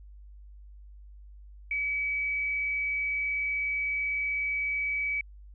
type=tone with frequency modulation; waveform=sine; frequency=2282 Hz; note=C#7; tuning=50 cents sharp; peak=-27 dBFS; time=1.71-5.21 s; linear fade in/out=2 ms; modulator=98.8 Hz; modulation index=0.23; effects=added 50 Hz sine -46 dBFS peak until 5.54 s